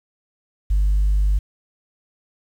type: tone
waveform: sine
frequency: 49.93 Hz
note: G1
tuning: 33 cents sharp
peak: -13 dBFS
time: 0.7-1.39 s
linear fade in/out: 10 ms
effects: tanh soft clip ceiling -12 dBFS + 8-bit